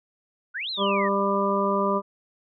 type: exponential two-way sweep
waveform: sine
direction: up then down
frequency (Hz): 1400 to 4242 to 1755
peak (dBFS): -28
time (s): 0.54-1.09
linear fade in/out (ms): 20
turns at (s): 0.7
type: harmonic tone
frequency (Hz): 198.5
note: G3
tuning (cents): +22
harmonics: 1 / 2 / 3 / 5 / 6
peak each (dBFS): -27 / -27 / -27 / -27 / -27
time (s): 0.77-2.02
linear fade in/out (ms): 50
effects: none